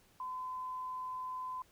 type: tone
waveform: sine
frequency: 1019 Hz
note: C6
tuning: 46 cents flat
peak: -38 dBFS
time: 0.2-1.62 s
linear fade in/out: 2 ms
effects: pink hiss -67 dBFS RMS until 1.71 s